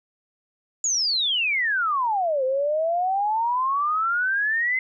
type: exponential two-way sweep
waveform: sine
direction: down then up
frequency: 6970 to 511 to 2078 Hz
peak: -20 dBFS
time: 0.84-4.79 s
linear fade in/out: 2 ms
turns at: 2.44 s
effects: none